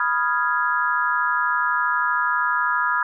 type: chord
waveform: sine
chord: F half-diminished seventh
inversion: second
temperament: equal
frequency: 987.8 / 1244.5 / 1396.9 / 1661.2 Hz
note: Cb6 / Eb6 / F6 / Ab6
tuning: 0 / 0 / 0 / 0 cents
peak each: -24 dBFS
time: 0-3.03 s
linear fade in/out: 2 ms
effects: none